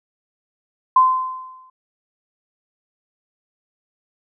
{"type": "tone with exponential decay", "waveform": "sine", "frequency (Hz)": 1032, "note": "C6", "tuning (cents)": -24, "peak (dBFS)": -7, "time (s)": [0.96, 1.7], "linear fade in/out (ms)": 5, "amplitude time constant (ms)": 160, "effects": []}